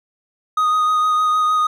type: tone with vibrato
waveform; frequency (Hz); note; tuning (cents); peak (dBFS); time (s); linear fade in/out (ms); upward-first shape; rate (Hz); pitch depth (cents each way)
triangle; 1244.5; D#6; 0; -12; 0.57-1.67; 5; sine; 6.5; 15
effects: none